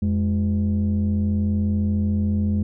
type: tone pair together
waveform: sine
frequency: 87.31 / 208 Hz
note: F2 / G#3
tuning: 0 / +3 cents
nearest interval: octave + minor third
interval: 1503 cents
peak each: -19 / -19 dBFS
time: 0.02-2.63 s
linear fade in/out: 5 ms
effects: tanh soft clip ceiling -15 dBFS